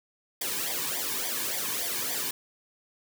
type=noise with flanger; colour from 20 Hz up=white; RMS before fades=-31 dBFS; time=0.41-2.31 s; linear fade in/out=5 ms; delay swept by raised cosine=0.73 to 1.54 ms; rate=3.5 Hz; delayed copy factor=-0.8; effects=none